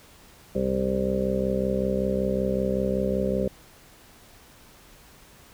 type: harmonic tone with a mistuned harmonic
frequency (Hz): 65.3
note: C2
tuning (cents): -3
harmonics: 1 / 2 / 3 / 4 / 6 / 7 / 8 / 9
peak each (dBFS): -34 / -37 / -27 / -36 / -29 / -35 / -28 / -33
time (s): 0.55-3.48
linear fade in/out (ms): 5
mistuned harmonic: 1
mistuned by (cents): +25
effects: pink hiss -52 dBFS RMS until 5.53 s